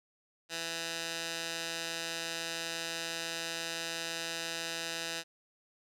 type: tone with band-pass filter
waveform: 15% pulse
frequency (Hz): 165.9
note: E3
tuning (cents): +11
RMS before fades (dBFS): -38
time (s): 0.49-5.24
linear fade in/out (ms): 50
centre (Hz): 4500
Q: 0.82
effects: none